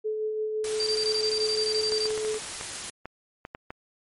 sine tone with tremolo, 431.7 Hz, A4, 33 cents flat, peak -25 dBFS, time 0.04-2.39 s, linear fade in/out 20 ms, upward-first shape sine, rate 5.9 Hz, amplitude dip 30%
white noise, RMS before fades -35 dBFS, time 0.64-2.9 s, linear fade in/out 2 ms
sine tone bursts, 4684 Hz, D8, 5 cents flat, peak -25 dBFS, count 15, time 0.8-2.068 s, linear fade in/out 0 ms, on 64 ms, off 22 ms
clicks, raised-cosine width 0.5 ms, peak -21 dBFS, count 11, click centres 1.922 / 2.056 / 2.106 / 2.177 / 2.249 / 2.344 / 2.611 / 3.056 / 3.451 / 3.549 / 3.705 s
effects low-pass 12000 Hz 12 dB/octave + MP3 48 kbps

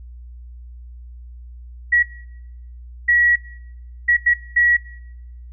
sine tone bursts at uneven times, 1922 Hz, B6, 48 cents flat, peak -11 dBFS, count 5, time 1.92-2.03 / 3.08-3.36 / 4.08-4.17 / 4.26-4.34 / 4.56-4.77 s, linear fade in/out 10 ms, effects noise-tail reverb RT60 0.9 s tail -22 dB re dry + added 60 Hz sine -35 dBFS peak until 5.52 s

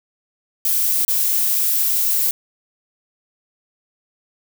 violet noise with dropouts, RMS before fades -18 dBFS, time 0.65-2.31 s, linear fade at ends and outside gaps 2 ms, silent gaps 1.05-1.08 s, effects none

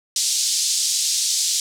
pink band-pass noise, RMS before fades -21 dBFS, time 0.16-1.6 s, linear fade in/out 2 ms, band 4300 to 8600 Hz, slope 24 dB/octave, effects none

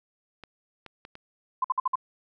clicks, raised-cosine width 0.3 ms, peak -27 dBFS, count 4, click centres 0.437 / 0.863 / 1.051 / 1.154 s
sine tone bursts, 1028 Hz, C6, 31 cents flat, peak -21 dBFS, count 5, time 1.62-1.956 s, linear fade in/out 5 ms, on 24 ms, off 54 ms
effects none

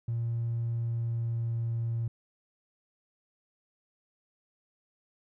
triangle tone with pitch glide, 116.54 to 115.6 Hz, A#2 to A#2, 0 to -14 cents, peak -25 dBFS, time 0.08-2.08 s, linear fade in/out 5 ms, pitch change -14 cents, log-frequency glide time 0.73-1.63 s, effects tanh soft clip ceiling -25 dBFS

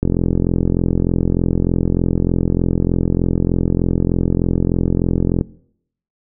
click train, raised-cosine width 3 ms, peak -3 dBFS, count 234, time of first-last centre 0.03-5.411 s, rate 43.3 Hz, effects noise-tail reverb RT60 0.7 s tail -21 dB re dry

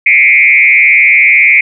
sine tone with frequency modulation, 2257 Hz, C#7, 31 cents sharp, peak -3 dBFS, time 0.06-1.61 s, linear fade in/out 5 ms, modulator 142 Hz, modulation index 1.4, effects none

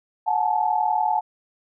sine tone cluster, 731 / 842 / 882 Hz, F#5 / G#5 / A5, -21 / +24 / +4 cents, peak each -24 / -23 / -23 dBFS, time 0.26-1.21 s, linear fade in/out 20 ms, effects none

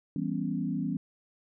sine chord, C# half-diminished seventh, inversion first, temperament equal, 164.81 / 196 / 246.9 / 277.2 Hz, E3 / G3 / B3 / C#4, 0 / 0 / 0 / 0 cents, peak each -34 dBFS, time 0.16-0.97 s, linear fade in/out 2 ms, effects none

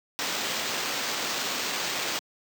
white noise with sample-and-hold, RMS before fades -30 dBFS, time 0.19-2.19 s, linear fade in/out 0 ms, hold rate 11025 Hz, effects high-pass 200 Hz 12 dB/octave

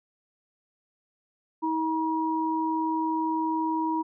sine tone pair together, 319.4 / 957 Hz, D#4 / A#5, +45 / +45 cents, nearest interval octave + perfect fifth, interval 1900 cents, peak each -27 dBFS, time 1.62-4.03 s, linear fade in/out 20 ms, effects none

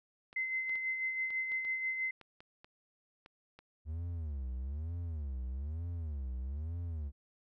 clicks, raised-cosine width 0.3 ms, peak -37 dBFS, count 11, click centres 0.329 / 0.695 / 0.756 / 1.305 / 1.519 / 1.65 / 2.213 / 2.405 / 2.645 / 3.261 / 3.59 s
sine tone with tremolo, 2060 Hz, C7, 28 cents flat, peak -31 dBFS, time 0.36-2.11 s, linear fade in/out 5 ms, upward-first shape sine, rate 6.1 Hz, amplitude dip 45%
triangle tone with vibrato, 73.7 Hz, D2, 7 cents sharp, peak -34 dBFS, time 3.85-7.12 s, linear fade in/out 50 ms, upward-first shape sine, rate 1.1 Hz, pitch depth 280 cents each way
effects none

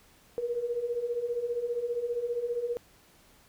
sine beating tone pair, 466.2 / 481.2 Hz, A#4 / B4, 0 / -45 cents, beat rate 15 Hz, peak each -35 / -30 dBFS, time 0.38-2.77 s, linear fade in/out 0 ms, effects pink hiss -60 dBFS RMS until 3.48 s

